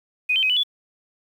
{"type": "tone with pitch steps", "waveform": "sine", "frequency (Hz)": [2492, 3107, 2526, 2977, 3432], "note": ["D#7", "G7", "D#7", "F#7", "A7"], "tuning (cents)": [2, -16, 26, 10, -44], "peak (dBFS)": -17, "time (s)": [0.29, 0.635], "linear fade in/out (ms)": 10, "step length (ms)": 69, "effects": ["8-bit"]}